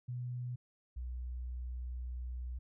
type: tone pair in turn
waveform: sine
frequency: 123.47 / 61.73 Hz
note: B2 / B1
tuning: 0 / 0 cents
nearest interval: octave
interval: 1200 cents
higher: first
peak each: -37 / -38 dBFS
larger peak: first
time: 0.08-0.56 / 0.96-2.59 s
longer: second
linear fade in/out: 10 ms
effects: none